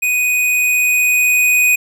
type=tone with level ramp; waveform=square; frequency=2489 Hz; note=D#7; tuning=in tune; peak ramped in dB=-14 to -10 dBFS; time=0.02-1.76 s; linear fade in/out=10 ms; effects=none